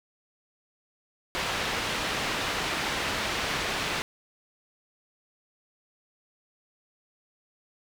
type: low-pass noise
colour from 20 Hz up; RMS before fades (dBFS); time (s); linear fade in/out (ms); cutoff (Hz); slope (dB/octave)
white; -30; 1.35-4.02; 0; 3100; 12
effects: none